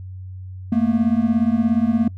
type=beating tone pair; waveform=triangle; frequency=220 / 237 Hz; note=A3 / A#3; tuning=0 / +29 cents; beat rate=17 Hz; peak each=-16 dBFS; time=0.72-2.08 s; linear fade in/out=5 ms; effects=noise-tail reverb RT60 0.1 s tail -23 dB re dry + added 93 Hz sine -31 dBFS peak until 2.17 s